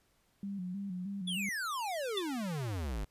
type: tone with vibrato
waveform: sine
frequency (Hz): 189.8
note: F#3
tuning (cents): +44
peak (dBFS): -36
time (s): 0.43-1.49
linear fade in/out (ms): 2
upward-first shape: square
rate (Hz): 3.2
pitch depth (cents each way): 81
type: exponential sweep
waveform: square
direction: down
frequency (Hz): 3520 to 46.25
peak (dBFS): -35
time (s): 1.27-3.05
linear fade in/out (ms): 10
type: tone with exponential decay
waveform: triangle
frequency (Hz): 3520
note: A7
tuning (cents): 0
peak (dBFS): -27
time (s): 2.17-2.25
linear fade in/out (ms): 5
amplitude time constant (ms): 17
effects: pink hiss -72 dBFS RMS until 3.1 s + resampled to 32000 Hz